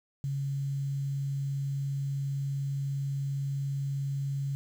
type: tone with quantisation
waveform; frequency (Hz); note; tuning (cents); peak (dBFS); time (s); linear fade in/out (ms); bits
sine; 138.59; C#3; 0; -29; 0.24-4.55; 0; 9
effects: none